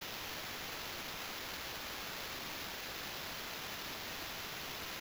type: noise with sample-and-hold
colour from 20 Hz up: blue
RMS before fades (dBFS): -44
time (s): 0.01-5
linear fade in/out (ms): 10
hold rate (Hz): 8820
effects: none